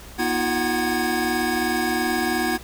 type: tone cluster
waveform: square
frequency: 241.7 / 317.6 / 356.4 / 748 / 1649 Hz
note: B3 / D#4 / F4 / F#5 / G#6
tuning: -37 / +36 / +35 / +19 / -13 cents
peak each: -28 dBFS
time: 0.18-2.58 s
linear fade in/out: 20 ms
effects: added 60 Hz sine -43 dBFS peak until 2.63 s + pink hiss -43 dBFS RMS until 2.63 s